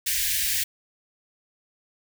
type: band-stop noise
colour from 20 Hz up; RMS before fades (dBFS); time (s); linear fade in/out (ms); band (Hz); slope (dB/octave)
white; -25; 0.06-0.64; 10; 110 to 1600; 96
effects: none